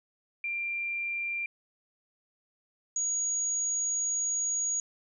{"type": "tone pair in turn", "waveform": "sine", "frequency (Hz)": [2376, 6720], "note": ["D7", "G#8"], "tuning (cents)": [20, 19], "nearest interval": "octave + tritone", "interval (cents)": 1799, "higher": "second", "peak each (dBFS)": [-30, -27], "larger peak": "second", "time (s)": [[0.44, 1.46], [2.96, 4.8]], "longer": "second", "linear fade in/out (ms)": 2, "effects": []}